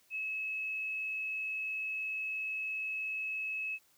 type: tone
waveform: sine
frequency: 2583 Hz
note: E7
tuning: 36 cents flat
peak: -34 dBFS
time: 0.1-3.79 s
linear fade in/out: 50 ms
effects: white hiss -68 dBFS RMS until 3.97 s